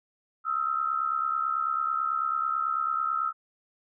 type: tone pair together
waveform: sine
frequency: 1272.9 / 1342 Hz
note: D#6 / E6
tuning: +39 / +31 cents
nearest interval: minor second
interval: 92 cents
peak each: -28 dBFS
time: 0.44-3.33 s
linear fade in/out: 50 ms
effects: none